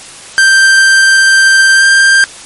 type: tone with pitch glide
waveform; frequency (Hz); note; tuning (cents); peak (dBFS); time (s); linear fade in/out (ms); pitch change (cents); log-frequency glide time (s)
45% pulse; 1570 to 1583.7; G6 to G6; +2 to +17; -3; 0.38-2.24; 0; +15; 1.74-1.84
effects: white hiss -30 dBFS RMS until 2.45 s + MP3 48 kbps